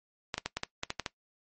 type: clicks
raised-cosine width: 0.2 ms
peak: -14 dBFS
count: 9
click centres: 0.342 / 0.38 / 0.46 / 0.57 / 0.634 / 0.834 / 0.904 / 0.997 / 1.062 s
effects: noise-tail reverb RT60 0.1 s tail -19 dB re dry + MP3 32 kbps